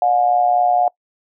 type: tone with amplitude modulation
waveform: sine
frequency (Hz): 719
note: F#5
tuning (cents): -50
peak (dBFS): -9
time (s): 0.02-0.88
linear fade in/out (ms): 2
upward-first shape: sine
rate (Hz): 124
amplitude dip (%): 70
effects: noise-tail reverb RT60 0.1 s tail -24 dB re dry